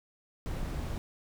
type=noise; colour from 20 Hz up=brown; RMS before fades=-35 dBFS; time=0.46-0.98 s; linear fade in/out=0 ms; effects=none